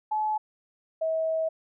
sine tone pair in turn, 858 / 642.8 Hz, A5 / E5, -44 / -44 cents, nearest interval perfect fourth, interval 500 cents, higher first, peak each -24 dBFS, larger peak neither, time 0.11-0.38 / 1.01-1.49 s, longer second, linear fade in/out 10 ms, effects none

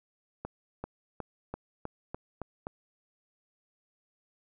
accelerating click train, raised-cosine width 1 ms, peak -22 dBFS, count 8, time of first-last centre 0.45-2.669 s, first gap 390 ms, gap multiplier 0.93, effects none

